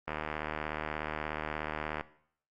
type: click train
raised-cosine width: 0.5 ms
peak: -19 dBFS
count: 149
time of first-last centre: 0.08-2.01 s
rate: 76.7 Hz
effects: noise-tail reverb RT60 0.6 s tail -17 dB re dry + Opus 32 kbps